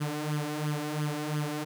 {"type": "tone with flanger", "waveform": "sawtooth", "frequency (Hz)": 150, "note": "D3", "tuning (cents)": 37, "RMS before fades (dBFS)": -32, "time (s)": [0, 1.65], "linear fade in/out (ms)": 20, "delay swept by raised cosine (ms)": [0.61, 4.01], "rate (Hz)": 2.9, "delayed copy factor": 0.7, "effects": []}